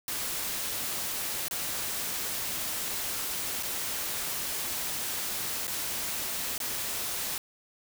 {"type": "noise with dropouts", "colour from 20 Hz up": "white", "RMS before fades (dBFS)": -33, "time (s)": [0.08, 7.38], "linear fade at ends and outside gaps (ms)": 1, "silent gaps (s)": [[1.483, 1.51], [3.626, 3.632], [5.67, 5.678], [6.58, 6.602]], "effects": []}